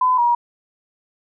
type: tone pair in turn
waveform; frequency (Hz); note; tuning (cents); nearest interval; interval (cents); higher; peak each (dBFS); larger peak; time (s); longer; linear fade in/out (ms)
sine; 1011 / 954.3; B5 / A#5; +40 / +40; minor second; 100; first; -13; neither; 0.01-0.18 / 0.18-0.35; neither; 5
effects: none